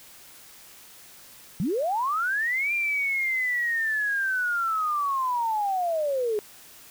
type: linear two-way sweep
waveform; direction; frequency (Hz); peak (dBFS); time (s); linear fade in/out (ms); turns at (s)
sine; up then down; 146.83 to 2400 to 406.7; -23; 1.6-6.39; 0; 2.73
effects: white hiss -49 dBFS RMS until 6.9 s